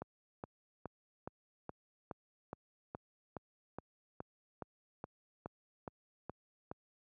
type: click train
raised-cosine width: 1 ms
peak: -28 dBFS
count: 17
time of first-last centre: 0.02-6.715 s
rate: 2.39 Hz
effects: high-pass 80 Hz 12 dB/octave